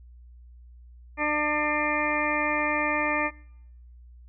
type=harmonic tone; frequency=299.3 Hz; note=D4; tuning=33 cents sharp; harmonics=1 / 2 / 3 / 4 / 6 / 7 / 8; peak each=-31 / -31 / -31 / -31 / -31 / -31 / -31 dBFS; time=1.17-3.31 s; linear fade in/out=50 ms; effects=noise-tail reverb RT60 0.8 s tail -25 dB re dry + added 60 Hz sine -46 dBFS peak until 4.28 s